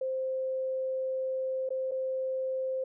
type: tone with dropouts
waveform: sine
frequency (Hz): 523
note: C5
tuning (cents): -1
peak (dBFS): -29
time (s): 0.01-2.84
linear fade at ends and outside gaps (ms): 5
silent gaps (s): 1.691-1.704 / 1.912-1.917
effects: none